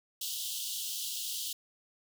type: high-pass noise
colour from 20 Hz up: pink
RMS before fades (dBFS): -37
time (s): 0.21-1.53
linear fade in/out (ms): 5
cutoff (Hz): 2900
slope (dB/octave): 96
effects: none